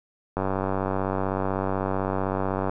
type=click train; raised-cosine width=1 ms; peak=-12 dBFS; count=224; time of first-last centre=0.37-2.695 s; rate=95.9 Hz; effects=none